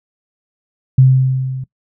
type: tone with level ramp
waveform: sine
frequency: 130.81 Hz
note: C3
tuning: in tune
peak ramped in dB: -3 to -22 dBFS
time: 0.98-1.64 s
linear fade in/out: 5 ms
effects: noise-tail reverb RT60 0.1 s tail -20 dB re dry